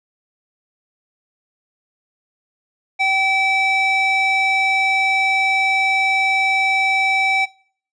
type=tone with band-pass filter; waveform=square; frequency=770 Hz; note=G5; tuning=31 cents flat; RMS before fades=-17 dBFS; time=2.99-7.46 s; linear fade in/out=20 ms; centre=2000 Hz; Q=2.4; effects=noise-tail reverb RT60 0.5 s tail -21 dB re dry + resampled to 22050 Hz